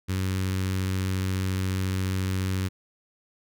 sawtooth tone with notch filter, 94.3 Hz, F#2, 33 cents sharp, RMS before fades -27 dBFS, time 0.08-2.69 s, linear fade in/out 20 ms, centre 690 Hz, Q 0.71, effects none

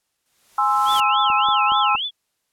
white noise with exponential growth, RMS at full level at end -28 dBFS, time 0.26-1 s, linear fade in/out 0 ms, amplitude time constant 160 ms
sine chord, Ab augmented, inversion none, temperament equal, 830.6 / 1046.5 / 1318.5 Hz, Ab5 / C6 / E6, 0 / 0 / 0 cents, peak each -20 / -21 / -19 dBFS, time 0.58-1.96 s, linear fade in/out 5 ms
sine tone with vibrato, 2960 Hz, F#7, in tune, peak -22 dBFS, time 0.85-2.11 s, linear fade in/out 50 ms, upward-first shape sine, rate 3.5 Hz, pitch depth 290 cents each way
clicks, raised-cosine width 2 ms, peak -25 dBFS, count 4, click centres 1.301 / 1.487 / 1.72 / 1.951 s
effects white hiss -73 dBFS RMS until 2.52 s + low-pass 12000 Hz 12 dB/octave

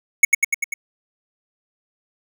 square tone with echo, 2210 Hz, C#7, 6 cents flat, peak -7 dBFS, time 0.23-0.25 s, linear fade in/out 5 ms, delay 98 ms, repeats 5, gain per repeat -3 dB, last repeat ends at 0.74 s, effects none

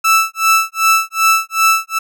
30% pulse tone with tremolo, 1320 Hz, E6, 2 cents sharp, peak -5 dBFS, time 0.04-1.99 s, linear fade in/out 10 ms, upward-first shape sine, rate 2.6 Hz, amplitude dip 100%, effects none

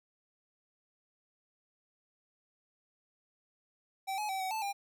square tone with pitch steps, 772 / 845 / 768 / 754 / 877 / 801 Hz, G5 / G#5 / G5 / F#5 / A5 / G5, -27 / +30 / -36 / +32 / -6 / +37 cents, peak -34 dBFS, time 4.07-4.73 s, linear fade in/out 20 ms, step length 110 ms, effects none

